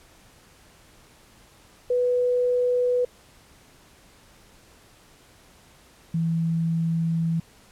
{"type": "tone pair in turn", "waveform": "sine", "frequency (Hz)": [493.9, 164.82], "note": ["B4", "E3"], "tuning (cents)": [0, 0], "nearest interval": "octave + perfect fifth", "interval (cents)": 1900, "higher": "first", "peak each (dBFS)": [-19, -21], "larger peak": "first", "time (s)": [[1.9, 3.05], [6.14, 7.4]], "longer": "second", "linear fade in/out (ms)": 5, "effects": ["pink hiss -54 dBFS RMS until 7.71 s", "low-pass 12000 Hz 12 dB/octave"]}